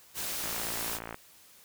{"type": "noise", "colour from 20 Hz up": "white", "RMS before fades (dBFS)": -35, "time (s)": [0.14, 1], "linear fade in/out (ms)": 50}
{"type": "click train", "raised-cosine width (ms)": 0.5, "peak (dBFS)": -23, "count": 41, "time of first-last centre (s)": [0.44, 1.144], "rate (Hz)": 56.8}
{"effects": ["white hiss -57 dBFS RMS until 1.64 s"]}